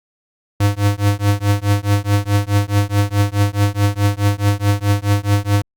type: tone with tremolo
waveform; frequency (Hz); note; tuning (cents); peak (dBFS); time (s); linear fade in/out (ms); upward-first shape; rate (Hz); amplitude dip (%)
square; 101.7; G#2; -36; -10; 0.6-5.62; 5; triangle; 4.7; 100
effects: Opus 48 kbps